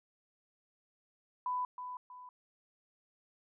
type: tone with echo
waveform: sine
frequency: 997 Hz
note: B5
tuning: 16 cents sharp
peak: -32 dBFS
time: 1.46-1.65 s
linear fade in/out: 2 ms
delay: 320 ms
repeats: 2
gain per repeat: -8 dB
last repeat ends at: 2.29 s
effects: none